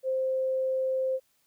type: tone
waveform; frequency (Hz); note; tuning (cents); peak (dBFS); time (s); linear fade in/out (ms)
sine; 523.3; C5; 0; -25; 0.03-1.2; 50
effects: white hiss -70 dBFS RMS until 1.46 s